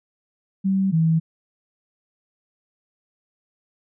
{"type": "tone pair in turn", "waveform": "sine", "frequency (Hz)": [192.7, 162.04], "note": ["G3", "E3"], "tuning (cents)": [-29, -29], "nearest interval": "minor third", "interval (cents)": 300, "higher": "first", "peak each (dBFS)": [-17, -15], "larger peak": "second", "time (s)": [[0.64, 0.92], [0.92, 1.2]], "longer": "neither", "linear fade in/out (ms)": 20, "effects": []}